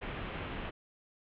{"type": "low-pass noise", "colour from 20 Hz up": "pink", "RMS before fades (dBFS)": -40, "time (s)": [0.01, 0.71], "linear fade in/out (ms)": 20, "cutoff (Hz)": 3200, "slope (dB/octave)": 48, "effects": []}